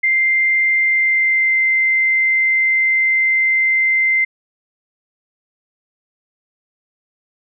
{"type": "tone with pitch glide", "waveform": "sine", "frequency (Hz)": [2093, 2080], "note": ["C7", "C7"], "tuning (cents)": [0, -11], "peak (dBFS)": -12, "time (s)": [0.03, 4.25], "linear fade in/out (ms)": 10, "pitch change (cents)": -11, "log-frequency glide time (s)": [0.83, 1.62], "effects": []}